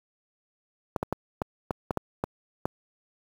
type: clicks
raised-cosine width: 1 ms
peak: -12 dBFS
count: 9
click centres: 0.962 / 1.029 / 1.126 / 1.418 / 1.708 / 1.908 / 1.973 / 2.239 / 2.655 s
effects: high-pass 60 Hz 12 dB/octave + 7-bit